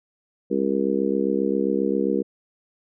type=harmonic tone; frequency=67.5 Hz; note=C#2; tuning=45 cents flat; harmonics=3 / 4 / 5 / 6 / 7; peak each=-26 / -26 / -26 / -26 / -26 dBFS; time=0.5-2.23 s; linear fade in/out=20 ms; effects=none